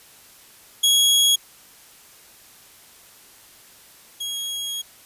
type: tone pair in turn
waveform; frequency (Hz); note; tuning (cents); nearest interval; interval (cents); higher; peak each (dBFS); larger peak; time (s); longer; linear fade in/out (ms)
sawtooth; 3322 / 3299; G#7 / G#7; 0 / -12; unison; 12; first; -11 / -23; first; 0.83-1.36 / 4.2-4.82; second; 10
effects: white hiss -49 dBFS RMS until 5.05 s + resampled to 32000 Hz